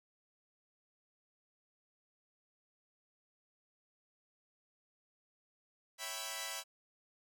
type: chord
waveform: 5% pulse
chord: C# half-diminished seventh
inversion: none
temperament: equal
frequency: 554.4 / 659.3 / 784 / 987.8 Hz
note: C#5 / E5 / G5 / B5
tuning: 0 / 0 / 0 / 0 cents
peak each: -37 / -34 / -35 / -32 dBFS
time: 5.98-6.64 s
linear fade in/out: 50 ms
effects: none